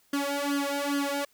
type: tone with flanger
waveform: sawtooth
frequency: 283.2 Hz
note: C#4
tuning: 37 cents sharp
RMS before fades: -29 dBFS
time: 0.13-1.25 s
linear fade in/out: 5 ms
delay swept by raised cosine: 0.63 to 2.23 ms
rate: 2.4 Hz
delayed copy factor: +0.95
effects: white hiss -65 dBFS RMS until 1.33 s